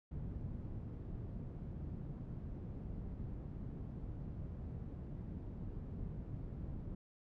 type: low-pass noise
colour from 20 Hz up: white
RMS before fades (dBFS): -45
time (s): 0.11-6.95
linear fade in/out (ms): 5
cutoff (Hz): 140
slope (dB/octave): 12
effects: none